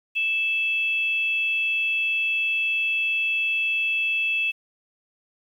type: tone pair together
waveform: sine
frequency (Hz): 2637 / 3322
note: E7 / G#7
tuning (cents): 0 / 0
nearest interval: major third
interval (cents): 400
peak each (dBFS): -21 / -33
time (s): 0.15-4.52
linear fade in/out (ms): 20
effects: 9-bit